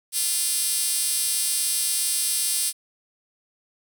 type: tone with high-pass filter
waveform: 5% pulse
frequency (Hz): 347.4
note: F4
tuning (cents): -9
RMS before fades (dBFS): -24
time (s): 0.12-2.73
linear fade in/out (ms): 50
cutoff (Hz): 7400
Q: 2
effects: none